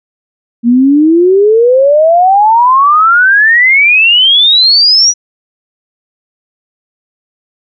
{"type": "exponential sweep", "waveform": "sine", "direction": "up", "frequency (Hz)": [230.5, 5900], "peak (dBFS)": -3, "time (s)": [0.63, 5.14], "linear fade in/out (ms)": 50, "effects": []}